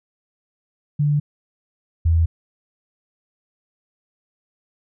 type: tone pair in turn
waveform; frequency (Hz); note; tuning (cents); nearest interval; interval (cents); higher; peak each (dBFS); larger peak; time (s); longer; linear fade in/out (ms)
sine; 146.83 / 82.41; D3 / E2; 0 / 0; minor seventh; 1000; first; -15 / -13; second; 0.99-1.2 / 2.05-2.26; neither; 10
effects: none